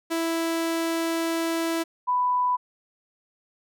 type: tone pair in turn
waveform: sawtooth / sine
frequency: 330 / 992.9 Hz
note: E4 / B5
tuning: +2 / +9 cents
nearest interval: octave + perfect fifth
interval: 1907 cents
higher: second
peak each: -20 / -20 dBFS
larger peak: neither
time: 0.1-1.84 / 2.07-2.57 s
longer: first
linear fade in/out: 20 ms
effects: none